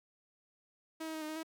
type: tone with pitch steps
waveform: sawtooth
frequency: 320.1 / 318 / 314.6 / 306.9 / 313 / 321.6 Hz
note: D#4 / D#4 / D#4 / D#4 / D#4 / E4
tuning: +49 / +38 / +19 / -24 / +10 / -43 cents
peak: -35 dBFS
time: 1-1.432 s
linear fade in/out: 10 ms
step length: 72 ms
effects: none